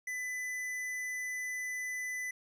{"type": "tone with tanh clipping", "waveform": "sine", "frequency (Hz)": 2001, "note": "B6", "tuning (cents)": 22, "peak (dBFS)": -37, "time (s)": [0.07, 2.31], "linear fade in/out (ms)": 5, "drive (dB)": 14, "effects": []}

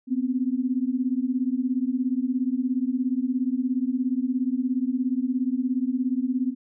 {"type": "beating tone pair", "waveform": "sine", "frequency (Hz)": [246.9, 263.9], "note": ["B3", "C4"], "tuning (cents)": [0, 15], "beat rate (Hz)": 17, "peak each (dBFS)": -25, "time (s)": [0.07, 6.55], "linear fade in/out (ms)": 50, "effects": []}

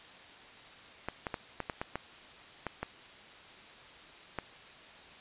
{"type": "clicks", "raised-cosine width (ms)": 0.5, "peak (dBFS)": -19, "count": 10, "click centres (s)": [1.086, 1.268, 1.342, 1.603, 1.698, 1.815, 1.956, 2.667, 2.83, 4.387], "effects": ["white hiss -52 dBFS RMS until 5.2 s", "resampled to 8000 Hz"]}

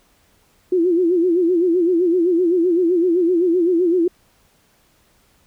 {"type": "tone with vibrato", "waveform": "sine", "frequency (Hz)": 349.2, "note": "F4", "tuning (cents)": 0, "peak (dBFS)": -13, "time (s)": [0.72, 4.08], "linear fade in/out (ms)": 5, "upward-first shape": "sine", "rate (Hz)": 7.8, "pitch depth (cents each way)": 110, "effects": ["pink hiss -58 dBFS RMS until 5.46 s"]}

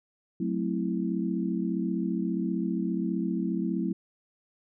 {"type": "chord", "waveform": "sine", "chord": "F# half-diminished seventh", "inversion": "none", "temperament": "equal", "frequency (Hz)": [185, 220, 261.6, 329.6], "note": ["F#3", "A3", "C4", "E4"], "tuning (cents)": [0, 0, 0, 0], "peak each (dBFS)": [-30, -32, -34, -32], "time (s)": [0.4, 3.93], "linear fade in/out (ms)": 5, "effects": []}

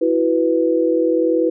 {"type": "chord", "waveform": "sine", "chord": "E suspended second", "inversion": "none", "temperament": "equal", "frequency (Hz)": [329.6, 370, 493.9], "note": ["E4", "F#4", "B4"], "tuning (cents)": [0, 0, 0], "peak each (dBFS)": [-17, -21, -17], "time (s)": [0.01, 1.5], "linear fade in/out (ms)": 10, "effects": []}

